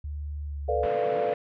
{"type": "tone with pitch glide", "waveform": "sine", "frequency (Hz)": [73.42, 71.41], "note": ["D2", "D2"], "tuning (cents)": [0, -48], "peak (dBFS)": -31, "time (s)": [0.04, 0.86], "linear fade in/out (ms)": 5, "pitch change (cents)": -48, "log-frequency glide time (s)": [0.45, 0.59]}
{"type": "chord", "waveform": "sine", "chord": "B half-diminished seventh", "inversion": "third", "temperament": "equal", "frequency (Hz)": [440, 493.9, 587.3, 698.5], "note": ["A4", "B4", "D5", "F5"], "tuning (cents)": [0, 0, 0, 0], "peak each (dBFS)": -29, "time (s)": [0.68, 1.34], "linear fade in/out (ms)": 10}
{"type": "band-pass noise", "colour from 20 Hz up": "pink", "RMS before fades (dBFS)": -39, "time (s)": [0.83, 1.34], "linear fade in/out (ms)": 2, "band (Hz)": [130, 2600], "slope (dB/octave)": 24}
{"effects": []}